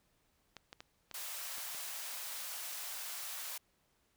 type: clicks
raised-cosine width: 0.2 ms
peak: -30 dBFS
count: 6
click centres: 0.567 / 0.729 / 0.805 / 1.113 / 1.582 / 1.748 s
type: high-pass noise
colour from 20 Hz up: white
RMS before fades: -43 dBFS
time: 1.14-3.58 s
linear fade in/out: 5 ms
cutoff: 600 Hz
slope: 24 dB/octave
effects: pink hiss -75 dBFS RMS until 4.16 s